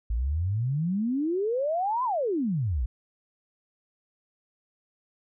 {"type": "exponential two-way sweep", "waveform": "sine", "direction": "up then down", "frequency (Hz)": [52.9, 1046.5, 52.9], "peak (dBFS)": -24, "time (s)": [0.1, 2.86], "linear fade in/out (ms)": 5, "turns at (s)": 2.04, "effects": []}